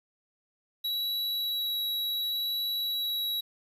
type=tone with vibrato; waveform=square; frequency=3900 Hz; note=B7; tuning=23 cents flat; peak=-29 dBFS; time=0.84-3.41 s; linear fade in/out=10 ms; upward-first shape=sine; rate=0.7 Hz; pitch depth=8 cents each way; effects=10-bit